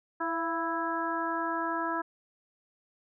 harmonic tone with a mistuned harmonic, 329.6 Hz, E4, in tune, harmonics 1 / 2 / 3 / 4 / 5, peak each -35 / -37 / -33 / -35 / -37 dBFS, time 0.2-2.02 s, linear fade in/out 10 ms, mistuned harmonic 2, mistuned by +39 cents, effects none

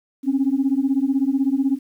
sine beating tone pair, 263.3 / 279.3 Hz, C4 / C#4, +11 / +13 cents, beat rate 16 Hz, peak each -19 dBFS, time 0.23-1.79 s, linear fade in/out 50 ms, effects tanh soft clip ceiling -10 dBFS + 9-bit

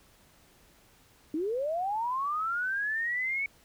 sine linear sweep, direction up, 292.9 to 2243 Hz, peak -28 dBFS, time 1.34-3.46 s, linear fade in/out 2 ms, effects pink hiss -61 dBFS RMS until 3.64 s

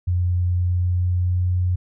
sine tone with pitch glide, 89 to 89.98 Hz, F2 to F#2, +33 to -48 cents, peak -17 dBFS, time 0.07-1.76 s, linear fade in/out 10 ms, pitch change +19 cents, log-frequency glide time 0.49-1.5 s, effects none

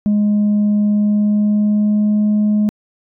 sine tone with pitch glide, 207.9 to 210.2 Hz, G#3 to G#3, +2 to +21 cents, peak -9 dBFS, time 0.06-2.69 s, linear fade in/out 0 ms, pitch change +19 cents, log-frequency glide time 0.88-2.25 s, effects tanh soft clip ceiling -10 dBFS

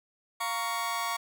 sawtooth chord, Bb minor, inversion second, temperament just, 699.2 / 932.3 / 1118.8 Hz, F5 / Bb5 / Db6, +2 / 0 / +16 cents, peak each -33 / -31 / -28 dBFS, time 0.4-1.17 s, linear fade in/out 10 ms, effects none

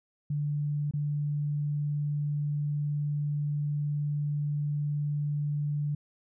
sine tone with dropouts, 146.83 Hz, D3, in tune, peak -27 dBFS, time 0.3-5.95 s, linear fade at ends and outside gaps 5 ms, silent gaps 0.911-0.936 s, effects none

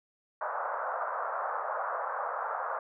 white band-pass noise, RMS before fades -34 dBFS, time 0.41-2.79 s, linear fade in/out 2 ms, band 530 to 1400 Hz, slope 48 dB/octave, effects none

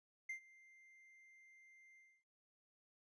triangle tone with ADSR envelope, 2093 Hz, C7, in tune, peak -39 dBFS, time 0.29-2.24 s, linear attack 7 ms, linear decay 98 ms, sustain -22 dB, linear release 270 ms, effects resampled to 22050 Hz

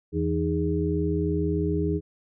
harmonic tone with a mistuned harmonic, 82.41 Hz, E2, in tune, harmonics 1 / 2 / 4 / 5, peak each -28 / -28 / -28 / -28 dBFS, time 0.12-2.01 s, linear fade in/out 50 ms, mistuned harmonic 4, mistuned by -110 cents, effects none

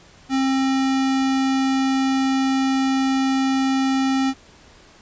square tone, 266.6 Hz, C4, 33 cents sharp, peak -18 dBFS, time 0.29-4.34 s, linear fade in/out 50 ms, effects pink hiss -49 dBFS RMS until 5.01 s + resampled to 16000 Hz

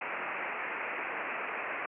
white low-pass noise, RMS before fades -36 dBFS, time 0.01-1.86 s, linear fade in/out 5 ms, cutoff 2600 Hz, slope 96 dB/octave, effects high-pass 400 Hz 12 dB/octave

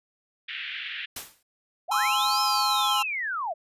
white band-pass noise, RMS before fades -35 dBFS, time 0.48-1.06 s, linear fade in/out 10 ms, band 1600 to 3400 Hz, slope 48 dB/octave
white noise with exponential decay, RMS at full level -31 dBFS, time 1.16-1.43 s, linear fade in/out 5 ms, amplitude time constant 57 ms
sine linear two-way sweep, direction up then down, 588 to 5250 to 588 Hz, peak -27 dBFS, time 1.88-3.54 s, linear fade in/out 20 ms, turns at 2.41 s
square chord, Ab augmented, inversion none, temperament equal with one note detuned, 830.6 / 1046.5 / 1322.3 Hz, Ab5 / C6 / E6, 0 / 0 / +5 cents, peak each -28 dBFS, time 1.91-3.03 s, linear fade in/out 10 ms
effects resampled to 32000 Hz

